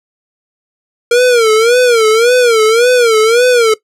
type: tone with vibrato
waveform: square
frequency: 466.2 Hz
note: A#4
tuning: in tune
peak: -6 dBFS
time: 1.11-3.74 s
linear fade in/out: 5 ms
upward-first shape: sine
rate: 1.8 Hz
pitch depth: 130 cents each way
effects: noise-tail reverb RT60 0.1 s tail -18 dB re dry + low-pass 10000 Hz 12 dB/octave